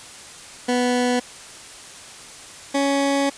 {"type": "tone pair in turn", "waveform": "20% pulse", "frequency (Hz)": [246.9, 278.5], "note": ["B3", "C#4"], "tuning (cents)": [0, 8], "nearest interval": "major second", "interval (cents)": 208, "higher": "second", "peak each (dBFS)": [-13, -13], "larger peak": "neither", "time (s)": [[0.68, 1.2], [2.74, 3.3]], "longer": "second", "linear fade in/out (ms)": 10, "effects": ["white hiss -40 dBFS RMS until 3.37 s", "resampled to 22050 Hz"]}